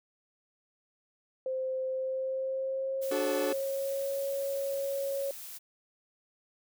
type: tone with pitch glide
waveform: sine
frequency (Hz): 521 to 552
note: C5 to C#5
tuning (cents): -7 to -7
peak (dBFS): -30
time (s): 1.46-5.31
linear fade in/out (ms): 2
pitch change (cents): +100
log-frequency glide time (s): 1.87-4.19
type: noise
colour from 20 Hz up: blue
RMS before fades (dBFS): -44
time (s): 3.01-5.59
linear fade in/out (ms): 20
type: chord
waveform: 40% pulse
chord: D major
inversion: none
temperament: equal with one note detuned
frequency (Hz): 293.7 / 370 / 433.2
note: D4 / F#4 / A4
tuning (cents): 0 / 0 / -27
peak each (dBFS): -34 / -34 / -34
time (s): 3.11-3.53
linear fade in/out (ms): 5
effects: none